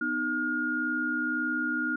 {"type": "tone cluster", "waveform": "sine", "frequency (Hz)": [247.1, 308.9, 1423], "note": ["B3", "D#4", "F6"], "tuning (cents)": [1, -12, 32], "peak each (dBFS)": [-34, -33, -28], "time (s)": [0.01, 1.96], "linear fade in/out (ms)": 5, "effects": []}